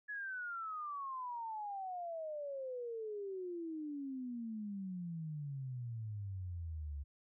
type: exponential sweep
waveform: sine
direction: down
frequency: 1708 to 69.4 Hz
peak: -40 dBFS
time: 0.08-7.04 s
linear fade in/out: 20 ms
effects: none